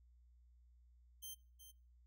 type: tone with echo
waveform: 5% pulse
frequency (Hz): 3136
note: G7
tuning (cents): 0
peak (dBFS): -39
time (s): 1.22-1.35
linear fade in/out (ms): 20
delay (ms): 370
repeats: 1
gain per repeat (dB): -10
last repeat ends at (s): 1.72
effects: noise-tail reverb RT60 0.4 s tail -23 dB re dry + added 60 Hz sine -64 dBFS peak until 2.06 s